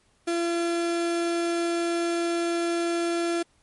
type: tone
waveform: 35% pulse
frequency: 340.4 Hz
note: F4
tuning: 44 cents flat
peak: -22 dBFS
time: 0.27-3.43 s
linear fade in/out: 10 ms
effects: pink hiss -65 dBFS RMS until 3.62 s + MP3 48 kbps